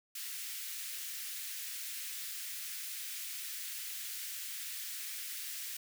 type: high-pass noise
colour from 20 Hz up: white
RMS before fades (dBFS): -42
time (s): 0.15-5.77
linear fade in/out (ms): 5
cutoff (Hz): 1700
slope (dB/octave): 24
effects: none